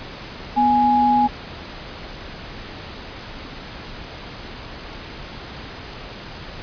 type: tone pair together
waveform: sine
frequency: 246.9 / 832.8 Hz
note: B3 / G#5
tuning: 0 / +5 cents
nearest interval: octave + major sixth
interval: 2105 cents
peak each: -20 / -14 dBFS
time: 0.56-1.28 s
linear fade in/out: 20 ms
effects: pink hiss -35 dBFS RMS until 6.62 s + resampled to 11025 Hz